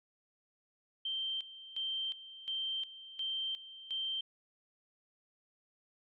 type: tone with tremolo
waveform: sine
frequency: 3136 Hz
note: G7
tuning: in tune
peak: -34 dBFS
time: 1.05-4.21 s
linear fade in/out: 5 ms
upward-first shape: square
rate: 1.4 Hz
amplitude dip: 80%
effects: none